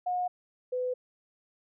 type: tone pair in turn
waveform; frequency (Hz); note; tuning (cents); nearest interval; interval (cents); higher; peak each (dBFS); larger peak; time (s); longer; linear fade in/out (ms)
sine; 722 / 502.3; F#5 / B4; -43 / +29; tritone; 628; first; -27 / -28; first; 0.06-0.28 / 0.72-0.94; neither; 10
effects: none